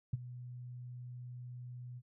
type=tone with ADSR envelope; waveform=sine; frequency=123.47 Hz; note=B2; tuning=in tune; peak=-28 dBFS; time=0.13-2.02 s; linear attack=6 ms; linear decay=25 ms; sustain=-16 dB; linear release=46 ms; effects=none